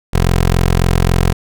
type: tone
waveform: 15% pulse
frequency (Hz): 43.65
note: F1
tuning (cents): 0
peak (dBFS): -4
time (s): 0.13-1.33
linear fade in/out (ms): 10
effects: none